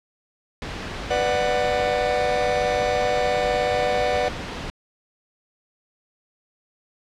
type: noise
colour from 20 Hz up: pink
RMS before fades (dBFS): -31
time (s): 0.62-4.7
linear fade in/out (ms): 0
type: chord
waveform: 45% pulse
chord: B minor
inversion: none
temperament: just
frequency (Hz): 493.9 / 592.7 / 740.8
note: B4 / D5 / F#5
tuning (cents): 0 / +16 / +2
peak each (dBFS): -24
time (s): 1.1-4.29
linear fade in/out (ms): 10
effects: low-pass 4000 Hz 12 dB/octave